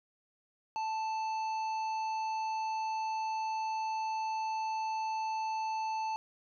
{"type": "harmonic tone", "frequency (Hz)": 880, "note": "A5", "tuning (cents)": 0, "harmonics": [1, 3, 5, 7], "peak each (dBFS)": [-32, -46, -51, -56], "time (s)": [0.76, 6.16], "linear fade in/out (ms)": 0, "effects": []}